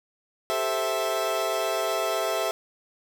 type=chord; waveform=30% pulse; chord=A minor seventh; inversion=third; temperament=equal; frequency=392 / 440 / 523.3 / 659.3 Hz; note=G4 / A4 / C5 / E5; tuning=0 / 0 / 0 / 0 cents; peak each=-30 / -30 / -30 / -24 dBFS; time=0.5-2.51 s; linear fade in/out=0 ms; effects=none